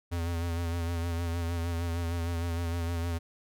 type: tone with vibrato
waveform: square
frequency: 84.8 Hz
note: E2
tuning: 50 cents sharp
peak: -30 dBFS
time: 0.11-3.19 s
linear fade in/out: 20 ms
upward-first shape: sine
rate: 6.5 Hz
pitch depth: 38 cents each way
effects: none

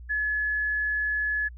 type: tone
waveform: sine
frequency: 1706 Hz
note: G#6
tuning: 46 cents sharp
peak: -24 dBFS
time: 0.09-1.49 s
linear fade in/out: 20 ms
effects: added 60 Hz sine -40 dBFS peak until 1.57 s

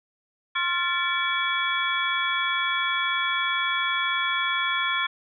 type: tone cluster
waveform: sine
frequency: 1060 / 1383 / 1751 / 2291 / 3366 Hz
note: C6 / F6 / A6 / D7 / G#7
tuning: +22 / -17 / -9 / -44 / +23 cents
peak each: -29 dBFS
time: 0.55-5.07 s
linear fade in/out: 10 ms
effects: none

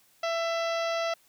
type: harmonic tone with a mistuned harmonic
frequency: 667 Hz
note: E5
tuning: 20 cents sharp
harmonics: 1 / 2 / 3 / 4 / 5 / 6 / 7 / 8 / 9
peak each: -28 / -34 / -38 / -40 / -42 / -44 / -45 / -46 / -47 dBFS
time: 0.23-1.14 s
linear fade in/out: 5 ms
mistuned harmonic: 5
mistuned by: -31 cents
effects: white hiss -63 dBFS RMS until 1.28 s

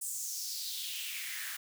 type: noise with high-pass filter sweep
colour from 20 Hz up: white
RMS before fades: -39 dBFS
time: 0.01-1.57 s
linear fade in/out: 10 ms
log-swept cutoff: 8500 to 1500 Hz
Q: 3.7
effects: none

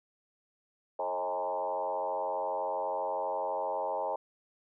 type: tone with frequency modulation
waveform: sine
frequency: 723 Hz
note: F#5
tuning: 40 cents flat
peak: -30 dBFS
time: 0.99-4.16 s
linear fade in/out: 5 ms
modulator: 92.2 Hz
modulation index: 2.6
effects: none

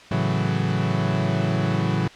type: chord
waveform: 40% pulse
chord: F# minor seventh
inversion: first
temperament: equal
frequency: 110 / 138.59 / 164.81 / 185 Hz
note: A2 / C#3 / E3 / F#3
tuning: 0 / 0 / 0 / 0 cents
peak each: -25 dBFS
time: 0.11-2.08 s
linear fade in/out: 5 ms
effects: white hiss -45 dBFS RMS until 2.15 s + low-pass 4000 Hz 12 dB/octave

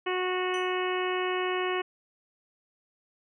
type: harmonic tone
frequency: 366.8 Hz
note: F#4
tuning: 15 cents flat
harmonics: 1 / 2 / 3 / 4 / 5 / 6 / 7 / 8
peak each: -29 / -36 / -34 / -41 / -37 / -39 / -39 / -39 dBFS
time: 0.06-1.82 s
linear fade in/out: 10 ms
type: tone with exponential decay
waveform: sawtooth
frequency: 3011 Hz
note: F#7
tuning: 30 cents sharp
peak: -34 dBFS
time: 0.54-0.78 s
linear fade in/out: 1 ms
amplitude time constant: 51 ms
effects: resampled to 22050 Hz

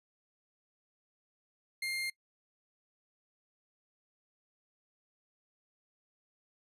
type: tone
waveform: 30% pulse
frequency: 2116 Hz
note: C7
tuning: 19 cents sharp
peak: -31 dBFS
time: 1.82-2.1 s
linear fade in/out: 5 ms
effects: noise-tail reverb RT60 0.1 s tail -23 dB re dry + resampled to 32000 Hz

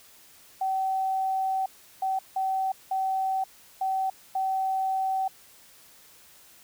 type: tone bursts at uneven times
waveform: sine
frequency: 765 Hz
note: G5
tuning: 42 cents flat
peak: -24 dBFS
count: 6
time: 0.61-1.66 / 2.02-2.19 / 2.36-2.72 / 2.91-3.44 / 3.81-4.1 / 4.35-5.28 s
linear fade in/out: 5 ms
effects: white hiss -54 dBFS RMS until 6.63 s

